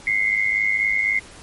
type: tone pair together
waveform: sine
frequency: 2054 / 2158 Hz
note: C7 / C#7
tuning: -33 / -47 cents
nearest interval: minor second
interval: 86 cents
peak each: -20 dBFS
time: 0.07-1.19 s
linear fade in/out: 2 ms
effects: pink hiss -43 dBFS RMS until 1.42 s + MP3 48 kbps